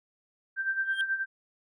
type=tone with tremolo; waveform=sine; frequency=1568 Hz; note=G6; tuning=in tune; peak=-24 dBFS; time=0.56-1.26 s; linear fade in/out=50 ms; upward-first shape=sine; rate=9.3 Hz; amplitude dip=70%
type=tone with exponential growth; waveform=triangle; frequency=3200 Hz; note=G7; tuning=35 cents sharp; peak=-28 dBFS; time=0.85-1.01 s; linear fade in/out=1 ms; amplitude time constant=33 ms
effects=none